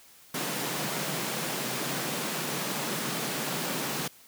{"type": "high-pass noise", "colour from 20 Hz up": "pink", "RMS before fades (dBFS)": -32, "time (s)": [0.34, 4.08], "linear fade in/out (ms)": 5, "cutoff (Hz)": 130, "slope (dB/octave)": 96, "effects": ["white hiss -55 dBFS RMS until 4.27 s", "high-pass 60 Hz 12 dB/octave"]}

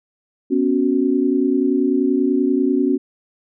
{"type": "chord", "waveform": "sine", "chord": "B suspended second", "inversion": "none", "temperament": "equal", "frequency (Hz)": [246.9, 277.2, 370], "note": ["B3", "C#4", "F#4"], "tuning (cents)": [0, 0, 0], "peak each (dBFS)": [-20, -17, -20], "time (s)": [0.5, 2.98], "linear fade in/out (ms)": 20, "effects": []}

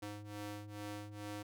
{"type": "ring-modulated tone", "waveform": "sawtooth", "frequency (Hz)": 207.7, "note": "G#3", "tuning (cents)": 0, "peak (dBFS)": -37, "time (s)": [0.02, 1.43], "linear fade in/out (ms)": 10, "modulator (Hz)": 105, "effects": []}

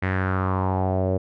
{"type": "tone with low-pass filter sweep", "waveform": "sawtooth", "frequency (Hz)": 93.9, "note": "F#2", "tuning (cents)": 26, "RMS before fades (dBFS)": -23, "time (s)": [0.02, 1.18], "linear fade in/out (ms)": 10, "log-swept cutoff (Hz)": [2000, 520], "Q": 4.2, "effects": []}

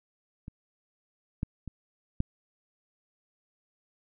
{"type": "clicks", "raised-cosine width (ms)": 5, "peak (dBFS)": [-28, -17, -26, -14], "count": 4, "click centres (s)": [0.481, 1.431, 1.677, 2.204], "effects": []}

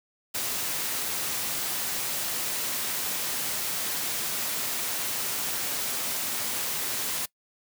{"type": "noise", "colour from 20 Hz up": "white", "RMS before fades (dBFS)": -30, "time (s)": [0.34, 7.26], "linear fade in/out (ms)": 10, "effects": ["noise-tail reverb RT60 0.1 s tail -22 dB re dry", "high-pass 100 Hz 12 dB/octave"]}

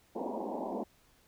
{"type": "band-pass noise", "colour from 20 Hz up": "pink", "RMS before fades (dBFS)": -37, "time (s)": [0.15, 0.84], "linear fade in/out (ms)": 10, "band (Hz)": [200, 980], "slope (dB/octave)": 96, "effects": ["pink hiss -66 dBFS RMS until 1.27 s"]}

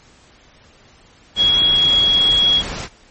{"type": "tone in noise", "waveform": "sine", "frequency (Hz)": 3322, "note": "G#7", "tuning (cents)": 0, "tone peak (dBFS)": -11, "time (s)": [1.36, 2.63], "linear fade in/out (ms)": 50, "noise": "pink", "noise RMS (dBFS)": -27, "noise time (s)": [1.35, 2.89], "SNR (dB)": 13, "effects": ["pink hiss -49 dBFS RMS until 3.1 s", "MP3 32 kbps"]}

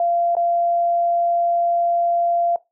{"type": "tone with dropouts", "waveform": "sine", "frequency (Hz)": 689, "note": "F5", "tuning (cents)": -24, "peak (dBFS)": -16, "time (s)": [0, 2.56], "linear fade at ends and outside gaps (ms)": 2, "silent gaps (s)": [0.352, 0.367], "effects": ["noise-tail reverb RT60 0.2 s tail -19 dB re dry"]}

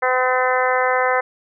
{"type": "harmonic tone", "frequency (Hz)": 254.8, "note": "C4", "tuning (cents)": -46, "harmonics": [2, 3, 4, 5, 6, 7, 8], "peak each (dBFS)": [-20, -22, -23, -24, -25, -25, -26], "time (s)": [0.02, 1.21], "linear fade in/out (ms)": 10, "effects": []}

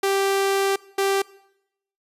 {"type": "tone bursts at uneven times", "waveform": "sawtooth", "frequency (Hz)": 392, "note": "G4", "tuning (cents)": 0, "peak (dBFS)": -15, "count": 2, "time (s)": [[0.03, 0.76], [0.98, 1.22]], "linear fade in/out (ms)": 5, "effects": ["noise-tail reverb RT60 0.8 s tail -21 dB re dry", "resampled to 32000 Hz"]}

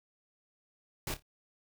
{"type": "noise with echo", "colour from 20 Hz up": "pink", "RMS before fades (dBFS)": -36, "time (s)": [1.07, 1.14], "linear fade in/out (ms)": 2, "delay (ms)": 28, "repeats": 3, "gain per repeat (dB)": -12, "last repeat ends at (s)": 1.224, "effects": []}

